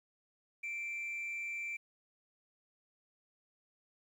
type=tone with frequency modulation; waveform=sine; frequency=2347 Hz; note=D7; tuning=2 cents flat; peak=-35 dBFS; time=0.63-1.77 s; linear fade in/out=10 ms; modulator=195 Hz; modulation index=0.22; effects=tanh soft clip ceiling -36 dBFS + 11-bit